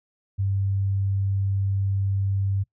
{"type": "tone", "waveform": "sine", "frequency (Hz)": 98, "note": "G2", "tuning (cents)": 0, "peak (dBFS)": -21, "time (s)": [0.38, 2.64], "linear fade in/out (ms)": 20, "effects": ["noise-tail reverb RT60 0.1 s tail -21 dB re dry"]}